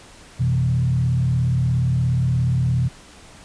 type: tone with frequency modulation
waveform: sine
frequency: 126 Hz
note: B2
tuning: 35 cents sharp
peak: -16 dBFS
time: 0.39-2.89 s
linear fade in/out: 20 ms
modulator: 37 Hz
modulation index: 0.79
effects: pink hiss -45 dBFS RMS until 3.44 s + resampled to 22050 Hz